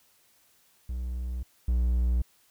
triangle tone pair in turn, 61.74 / 60.5 Hz, B1 / B1, 0 / -35 cents, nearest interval unison, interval 35 cents, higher first, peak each -28 / -20 dBFS, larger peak second, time 0.89-1.43 / 1.68-2.22 s, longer neither, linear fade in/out 5 ms, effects white hiss -64 dBFS RMS until 2.5 s

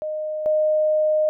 sine tone pair in turn, 616 / 616 Hz, D#5 / D#5, -17 / -17 cents, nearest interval unison, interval 0 cents, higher neither, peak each -24 / -16 dBFS, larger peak second, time 0.02-0.46 / 0.46-1.29 s, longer second, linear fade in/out 0 ms, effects none

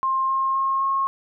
sine tone with pitch steps, 1060 / 1068 / 1076 / 1084.1 Hz, C6 / C6 / C6 / C#6, +22 / +35 / +48 / -39 cents, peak -19 dBFS, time 0.03-1.07 s, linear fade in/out 0 ms, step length 260 ms, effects none

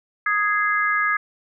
sine chord, Ab major, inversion second, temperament just, 1245.9 / 1661.2 / 2077 Hz, Eb6 / Ab6 / C7, +2 / 0 / -13 cents, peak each -22 / -21 / -25 dBFS, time 0.26-1.17 s, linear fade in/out 5 ms, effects none

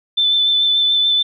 sine tone with vibrato, 3524 Hz, A7, 2 cents sharp, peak -12 dBFS, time 0.17-1.23 s, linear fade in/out 10 ms, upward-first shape triangle, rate 6.9 Hz, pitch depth 21 cents each way, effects none

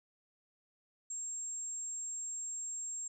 sine tone, 7480 Hz, A#8, 5 cents sharp, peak -38 dBFS, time 1.1-3.08 s, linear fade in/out 5 ms, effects none

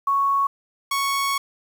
sine / sawtooth tone pair in turn, 1108.7 / 1108.7 Hz, C#6 / C#6, 0 / 0 cents, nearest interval unison, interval 0 cents, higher neither, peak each -17 dBFS, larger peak neither, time 0.07-0.47 / 0.91-1.38 s, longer second, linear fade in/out 5 ms, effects 8-bit

